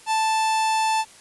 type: tone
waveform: 45% pulse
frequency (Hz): 880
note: A5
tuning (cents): 0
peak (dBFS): -19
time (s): 0.06-1.05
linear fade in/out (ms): 50
effects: white hiss -48 dBFS RMS until 1.2 s + resampled to 24000 Hz